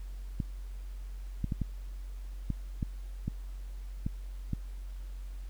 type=clicks; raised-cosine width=5 ms; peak=-19 dBFS; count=9; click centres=0.402 / 1.443 / 1.522 / 1.617 / 2.503 / 2.828 / 3.28 / 4.065 / 4.533 s; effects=added 46 Hz sine -38 dBFS peak until 5.49 s + pink hiss -61 dBFS RMS until 5.49 s